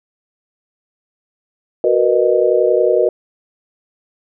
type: chord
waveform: sine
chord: B major seventh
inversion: second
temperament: just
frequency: 370.4 / 463 / 493.9 / 617.4 Hz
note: F#4 / A#4 / B4 / D#5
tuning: +2 / -12 / 0 / -14 cents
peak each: -16 dBFS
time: 1.84-3.09 s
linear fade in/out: 2 ms
effects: none